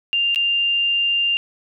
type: tone with dropouts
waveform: sine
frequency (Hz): 2794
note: F7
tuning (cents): 0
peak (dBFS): -16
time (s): 0.13-1.37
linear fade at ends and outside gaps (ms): 0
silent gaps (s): 0.347-0.359
effects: none